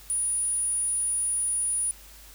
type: tone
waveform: sine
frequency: 9690 Hz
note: D#9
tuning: 47 cents flat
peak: -24 dBFS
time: 0.1-1.91 s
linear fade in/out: 0 ms
effects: added 50 Hz sine -50 dBFS peak until 2.34 s + white hiss -50 dBFS RMS until 2.34 s